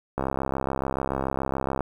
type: click train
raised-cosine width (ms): 1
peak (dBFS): -12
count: 110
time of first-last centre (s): 0.18-1.807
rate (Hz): 67
effects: 8-bit